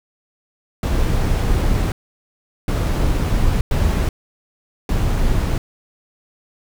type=noise bursts at uneven times; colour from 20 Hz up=brown; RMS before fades=-17 dBFS; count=4; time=0.83-1.92 / 2.68-3.61 / 3.71-4.09 / 4.89-5.58 s; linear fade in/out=2 ms; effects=none